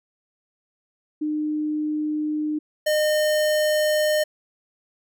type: tone pair in turn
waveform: sine / square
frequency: 303.7 / 609.7 Hz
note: D#4 / D#5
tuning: -42 / -35 cents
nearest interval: octave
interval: 1207 cents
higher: second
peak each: -22 / -19 dBFS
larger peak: second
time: 1.21-2.59 / 2.86-4.24 s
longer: neither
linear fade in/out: 10 ms
effects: none